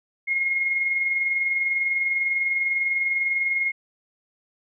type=tone pair together; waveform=sine; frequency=2131 / 2151 Hz; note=C7 / C7; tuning=+31 / +47 cents; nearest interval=unison; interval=16 cents; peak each=-32 / -21 dBFS; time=0.27-3.72 s; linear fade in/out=20 ms; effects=none